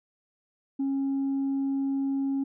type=tone; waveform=sine; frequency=273.2 Hz; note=C#4; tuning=25 cents flat; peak=-23 dBFS; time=0.79-2.44 s; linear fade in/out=10 ms; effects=tanh soft clip ceiling -23 dBFS